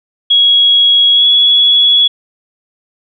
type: tone with pitch glide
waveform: sine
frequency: 3322 to 3372 Hz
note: G#7 to G#7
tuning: 0 to +26 cents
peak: -5 dBFS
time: 0.3-2.08 s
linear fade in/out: 10 ms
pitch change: +26 cents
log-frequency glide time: 1.13-1.26 s
effects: none